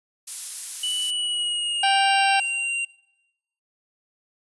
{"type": "noise", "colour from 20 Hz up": "violet", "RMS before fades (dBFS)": -27, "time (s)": [0.27, 1.11], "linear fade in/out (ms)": 10}
{"type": "tone with pitch glide", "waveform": "square", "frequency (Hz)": [2967, 2768], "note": ["F#7", "F7"], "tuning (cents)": [4, -16], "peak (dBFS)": -24, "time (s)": [0.83, 2.85], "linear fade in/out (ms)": 5, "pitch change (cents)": -120, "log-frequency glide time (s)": [1.04, 2.33]}
{"type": "harmonic tone", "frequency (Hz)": 784, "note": "G5", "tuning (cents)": 0, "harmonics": [1, 2, 3, 4, 5, 6, 7], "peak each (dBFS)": [-19, -25, -29, -31, -33, -35, -36], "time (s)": [1.83, 2.4], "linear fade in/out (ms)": 5}
{"effects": ["noise-tail reverb RT60 0.9 s tail -22 dB re dry", "resampled to 24000 Hz"]}